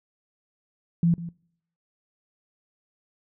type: tone with echo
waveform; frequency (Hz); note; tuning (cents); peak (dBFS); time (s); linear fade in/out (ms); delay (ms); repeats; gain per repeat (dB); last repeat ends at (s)
sine; 169.5; E3; +49; -17; 1.03-1.14; 2; 150; 1; -15; 1.29
effects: noise-tail reverb RT60 0.7 s tail -26 dB re dry